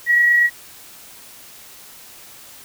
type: tone with amplitude modulation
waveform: sine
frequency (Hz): 1917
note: A#6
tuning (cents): +48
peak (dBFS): -10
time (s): 0.06-0.5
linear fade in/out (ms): 50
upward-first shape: sine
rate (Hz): 28.5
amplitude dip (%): 25
effects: white hiss -42 dBFS RMS until 2.64 s